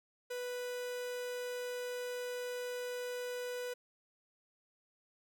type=tone; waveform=45% pulse; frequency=493.9 Hz; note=B4; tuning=in tune; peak=-38 dBFS; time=0.3-3.74 s; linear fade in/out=10 ms; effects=none